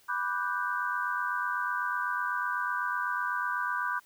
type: chord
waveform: sine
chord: G major seventh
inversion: first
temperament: equal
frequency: 987.8 / 1174.7 / 1480 / 1568 Hz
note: B5 / D6 / F#6 / G6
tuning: 0 / 0 / 0 / 0 cents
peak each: -34 dBFS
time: 0.08-4 s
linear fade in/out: 20 ms
effects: white hiss -62 dBFS RMS until 4.05 s